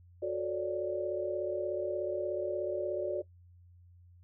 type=chord; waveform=sine; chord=D major seventh; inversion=first; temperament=just; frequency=367.1 / 440.5 / 550.6 / 587.3 Hz; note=F#4 / A4 / C#5 / D5; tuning=-14 / +2 / -12 / 0 cents; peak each=-35 / -40 / -39 / -34 dBFS; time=0.22-3.22 s; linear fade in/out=10 ms; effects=noise-tail reverb RT60 0.1 s tail -18 dB re dry + added 88 Hz sine -55 dBFS peak until 4.23 s